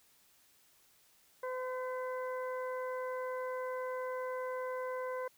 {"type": "harmonic tone with a mistuned harmonic", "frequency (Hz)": 510, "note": "C5", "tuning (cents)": -44, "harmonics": [1, 2, 3, 4], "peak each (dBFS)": [-37, -42, -48, -52], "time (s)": [1.43, 5.28], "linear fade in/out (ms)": 5, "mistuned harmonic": 4, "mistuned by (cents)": -21, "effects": ["white hiss -67 dBFS RMS until 5.37 s"]}